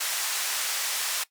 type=band-pass noise; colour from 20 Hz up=white; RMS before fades=-29 dBFS; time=0-1.24 s; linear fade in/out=10 ms; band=850 to 10000 Hz; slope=12 dB/octave; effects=noise-tail reverb RT60 0.1 s tail -18 dB re dry